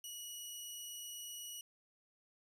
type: tone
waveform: 15% pulse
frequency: 2918 Hz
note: F#7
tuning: 25 cents flat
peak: -38 dBFS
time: 0.04-1.61 s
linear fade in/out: 2 ms
effects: none